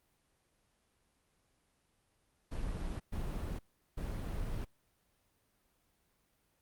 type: noise bursts at uneven times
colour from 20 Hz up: brown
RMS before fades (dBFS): -38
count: 3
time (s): 2.51-3 / 3.12-3.59 / 3.97-4.65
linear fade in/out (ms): 10
effects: pink hiss -75 dBFS RMS until 6.61 s + Opus 32 kbps